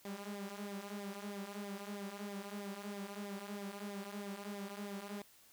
sawtooth tone with flanger, 201.6 Hz, G3, 49 cents sharp, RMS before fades -45 dBFS, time 0.05-5.22 s, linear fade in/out 2 ms, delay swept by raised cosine 0.68 to 5.58 ms, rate 3.1 Hz, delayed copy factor -0.7, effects white hiss -64 dBFS RMS until 5.52 s

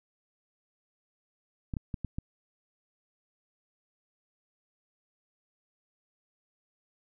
clicks, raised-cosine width 5 ms, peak -21 dBFS, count 5, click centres 1.738 / 1.768 / 1.942 / 2.047 / 2.185 s, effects none

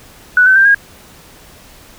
sine tone with pitch steps, 1480 / 1528.7 / 1578.9 / 1630.8 Hz, F#6 / G6 / G6 / G#6, 0 / -44 / +12 / -32 cents, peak -5 dBFS, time 0.37-0.746 s, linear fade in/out 2 ms, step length 94 ms, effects pink hiss -41 dBFS RMS until 1.98 s

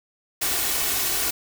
white noise with comb filter, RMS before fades -24 dBFS, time 0.41-1.31 s, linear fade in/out 10 ms, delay 2.7 ms, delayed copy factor +0.5, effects none

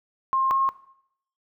sine tone pair in turn, 1063 / 1075.4 Hz, C6 / C6, +27 / +47 cents, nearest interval unison, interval 20 cents, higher second, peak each -19 dBFS, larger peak neither, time 0.33-0.51 / 0.51-0.69 s, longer neither, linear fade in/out 0 ms, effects noise-tail reverb RT60 0.7 s tail -18 dB re dry

